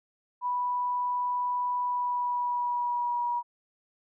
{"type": "tone with pitch glide", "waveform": "sine", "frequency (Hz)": [985, 961.9], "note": ["B5", "B5"], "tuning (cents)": [-5, -46], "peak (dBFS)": -26, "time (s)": [0.41, 3.43], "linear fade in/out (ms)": 50, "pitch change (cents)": -41, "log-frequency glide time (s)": [1.82, 3.27], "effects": []}